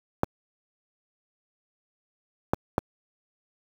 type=clicks; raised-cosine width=1 ms; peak=-7 dBFS; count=3; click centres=0.234 / 2.535 / 2.781 s; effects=high-pass 60 Hz 12 dB/octave + 7-bit